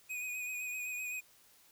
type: tone with vibrato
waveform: square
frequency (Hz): 2489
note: D#7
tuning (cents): 0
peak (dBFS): -38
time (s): 0.09-1.21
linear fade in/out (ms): 20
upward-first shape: sine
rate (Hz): 7.8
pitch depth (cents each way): 29
effects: white hiss -64 dBFS RMS until 1.71 s